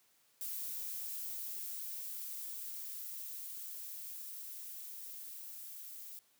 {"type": "noise with level ramp", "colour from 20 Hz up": "violet", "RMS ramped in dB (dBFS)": [-41, -49], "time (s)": [0.41, 6.19], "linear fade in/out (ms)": 0, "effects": ["white hiss -71 dBFS RMS until 6.39 s", "high-pass 100 Hz 12 dB/octave"]}